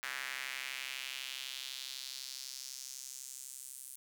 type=tone with high-pass filter sweep; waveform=square; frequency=66 Hz; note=C2; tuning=16 cents sharp; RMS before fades=-44 dBFS; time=0.03-3.96 s; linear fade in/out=0 ms; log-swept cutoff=1700 to 9500 Hz; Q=2.2; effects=none